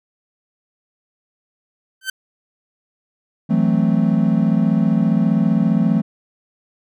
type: tone with exponential growth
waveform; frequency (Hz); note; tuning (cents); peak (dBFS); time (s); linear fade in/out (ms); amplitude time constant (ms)
sawtooth; 1544; G6; -27; -14; 2.01-2.1; 5; 19
type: chord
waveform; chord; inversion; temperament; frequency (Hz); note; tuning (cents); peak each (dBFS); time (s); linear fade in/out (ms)
triangle; F# half-diminished seventh; third; equal; 164.81 / 185 / 220 / 261.6; E3 / F#3 / A3 / C4; 0 / 0 / 0 / 0; -17 / -17 / -15 / -21; 3.49-6.02; 20
effects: none